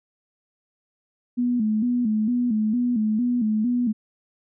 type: tone with vibrato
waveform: sine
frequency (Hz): 229.4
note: A#3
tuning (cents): -28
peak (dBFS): -19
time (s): 1.37-3.93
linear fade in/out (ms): 20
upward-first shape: square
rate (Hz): 2.2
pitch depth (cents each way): 110
effects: none